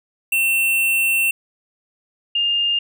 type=tone pair in turn; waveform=square / sine; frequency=2700 / 2815 Hz; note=E7 / F7; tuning=+41 / +13 cents; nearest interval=minor second; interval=72 cents; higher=second; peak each=-16 dBFS; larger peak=neither; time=0.32-1.31 / 2.35-2.79 s; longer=first; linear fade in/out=5 ms; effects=none